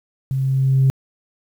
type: tone with level ramp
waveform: sine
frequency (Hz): 133.6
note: C3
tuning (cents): +36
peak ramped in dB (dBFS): -18 to -9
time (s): 0.31-0.9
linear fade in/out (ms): 0
effects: tanh soft clip ceiling -8 dBFS + 8-bit